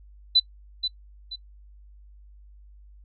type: tone with echo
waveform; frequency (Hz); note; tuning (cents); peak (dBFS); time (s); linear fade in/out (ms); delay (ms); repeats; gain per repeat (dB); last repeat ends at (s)
sine; 4000; B7; +21; -14; 0.35-0.4; 10; 480; 2; -9; 1.36
effects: noise-tail reverb RT60 0.1 s tail -26 dB re dry + added 50 Hz sine -47 dBFS peak until 3.04 s